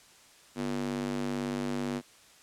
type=tone with high-pass filter; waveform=square; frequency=49 Hz; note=G1; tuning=in tune; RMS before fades=-33 dBFS; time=0.55-2.02 s; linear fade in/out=50 ms; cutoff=240 Hz; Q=2.3; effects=white hiss -57 dBFS RMS until 2.42 s + low-pass 9000 Hz 12 dB/octave